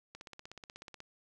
click train, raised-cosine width 0.2 ms, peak -30 dBFS, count 15, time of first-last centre 0.15-1.004 s, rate 16.4 Hz, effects none

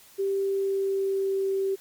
sine tone with pitch glide, 392 to 387.9 Hz, G4 to G4, 0 to -18 cents, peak -23 dBFS, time 0.18-1.76 s, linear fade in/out 20 ms, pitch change -18 cents, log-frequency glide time 0.38-1.46 s, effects white hiss -53 dBFS RMS until 1.8 s + MP3 96 kbps

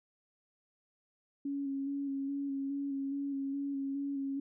sine tone with vibrato, 277.2 Hz, C#4, in tune, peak -33 dBFS, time 1.45-4.4 s, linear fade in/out 5 ms, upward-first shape square, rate 2.4 Hz, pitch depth 20 cents each way, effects none

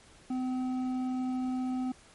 sine tone with hard clipping, 255.5 Hz, C4, 41 cents flat, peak -31 dBFS, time 0.3-1.92 s, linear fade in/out 5 ms, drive 7 dB, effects pink hiss -57 dBFS RMS until 2.14 s + MP3 48 kbps

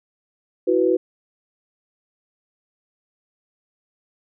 sine chord, E suspended second, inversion none, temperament equal, 329.6 / 370 / 493.9 Hz, E4 / F#4 / B4, 0 / 0 / 0 cents, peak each -21 / -18 / -20 dBFS, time 0.67-0.97 s, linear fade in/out 10 ms, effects none

